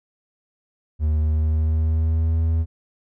triangle tone with pitch glide, 76.7 to 81.26 Hz, D#2 to E2, -24 to -24 cents, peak -15 dBFS, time 0.99-2.66 s, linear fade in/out 50 ms, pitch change +100 cents, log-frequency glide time 1.11-2.38 s, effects none

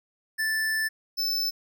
square tone pair in turn, 1760 / 5274 Hz, A6 / E8, 0 / 0 cents, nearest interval octave + perfect fifth, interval 1900 cents, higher second, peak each -25 dBFS, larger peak neither, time 0.38-0.89 / 1.17-1.51 s, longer first, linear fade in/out 20 ms, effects none

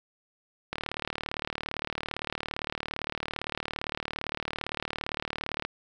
click train, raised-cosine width 0.3 ms, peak -15 dBFS, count 186, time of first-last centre 0.73-5.65 s, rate 37.6 Hz, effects none

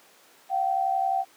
sine tone pair together, 698.5 / 769.9 Hz, F5 / G5, 0 / -31 cents, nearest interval major second, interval 169 cents, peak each -28 / -23 dBFS, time 0.49-1.25 s, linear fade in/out 50 ms, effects pink hiss -55 dBFS RMS until 1.36 s + high-pass 400 Hz 12 dB/octave

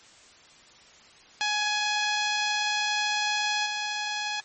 10% pulse tone with level steps, 838 Hz, G#5, 15 cents sharp, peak -16 / -20 dBFS, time 1.41-4.4 s, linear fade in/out 0 ms, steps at 3.66 s, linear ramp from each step 5 ms, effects white hiss -53 dBFS RMS until 4.44 s + MP3 32 kbps

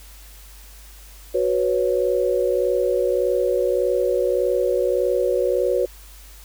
sine chord, F# suspended fourth, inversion none, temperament just, 370 / 493.3 / 555 Hz, F#4 / B4 / C#5, 0 / -2 / +2 cents, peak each -22 / -21 / -22 dBFS, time 1.34-5.86 s, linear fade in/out 10 ms, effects added 50 Hz sine -42 dBFS peak until 6.44 s + white hiss -47 dBFS RMS until 6.44 s

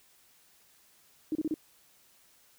sine tone bursts, 311.1 Hz, D#4, in tune, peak -27 dBFS, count 4, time 1.32-1.541 s, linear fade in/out 2 ms, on 32 ms, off 31 ms, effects white hiss -63 dBFS RMS until 2.58 s

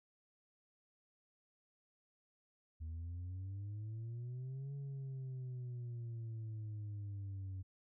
sine exponential two-way sweep, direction up then down, 78.5 to 140.8 to 93.7 Hz, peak -39 dBFS, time 2.8-7.63 s, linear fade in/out 20 ms, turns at 4.74 s, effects tanh soft clip ceiling -41 dBFS

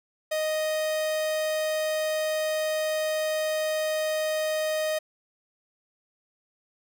45% pulse tone, 622.3 Hz, D#5, in tune, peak -25 dBFS, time 0.31-4.99 s, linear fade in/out 10 ms, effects none

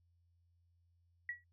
sine tone with exponential decay, 1930 Hz, B6, 40 cents flat, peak -35 dBFS, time 1.29-1.44 s, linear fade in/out 2 ms, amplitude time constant 31 ms, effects noise-tail reverb RT60 0.1 s tail -26 dB re dry + added 86 Hz sine -70 dBFS peak until 1.52 s

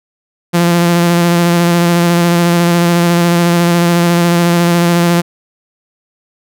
sawtooth tone with vibrato, 172.1 Hz, F3, 25 cents flat, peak -4 dBFS, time 0.53-5.22 s, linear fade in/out 20 ms, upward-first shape square, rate 14 Hz, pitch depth 15 cents each way, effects none

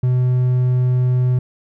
triangle tone, 125.9 Hz, B2, 34 cents sharp, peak -11 dBFS, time 0.03-1.39 s, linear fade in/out 5 ms, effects none

